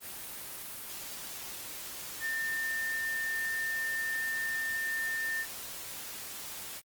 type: tone in noise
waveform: sine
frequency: 1800 Hz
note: A6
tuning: 39 cents sharp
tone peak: -31 dBFS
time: 2.2-5.46 s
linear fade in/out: 50 ms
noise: white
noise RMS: -42 dBFS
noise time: 0-6.82 s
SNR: +8 dB
effects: Opus 24 kbps